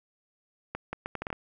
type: accelerating click train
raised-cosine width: 0.5 ms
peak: -18 dBFS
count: 8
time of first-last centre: 0.75-1.328 s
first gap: 180 ms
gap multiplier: 0.72
effects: none